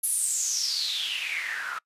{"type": "noise with band-pass filter sweep", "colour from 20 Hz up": "white", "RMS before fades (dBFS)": -29, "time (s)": [0.03, 1.79], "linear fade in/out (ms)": 10, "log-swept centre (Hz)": [11000, 1300], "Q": 8.2, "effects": ["noise-tail reverb RT60 0.1 s tail -24 dB re dry", "resampled to 32000 Hz"]}